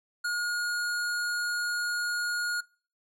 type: tone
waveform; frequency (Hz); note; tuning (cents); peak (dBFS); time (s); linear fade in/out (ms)
square; 1435; F6; +47; -28; 0.24-2.61; 10
effects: noise-tail reverb RT60 0.4 s tail -24 dB re dry + low-pass 11000 Hz 12 dB/octave